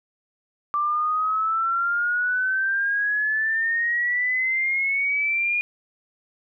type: exponential sweep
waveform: sine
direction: up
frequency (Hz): 1172 to 2441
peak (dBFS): -20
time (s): 0.74-5.61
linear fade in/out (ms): 0
effects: none